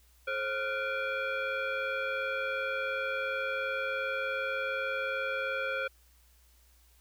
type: tone with frequency modulation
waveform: sine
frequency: 430.1 Hz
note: A4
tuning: 39 cents flat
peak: -30 dBFS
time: 0.27-5.88 s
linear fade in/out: 10 ms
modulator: 963 Hz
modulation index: 2.1
effects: added 60 Hz sine -61 dBFS peak until 7 s + white hiss -66 dBFS RMS until 7 s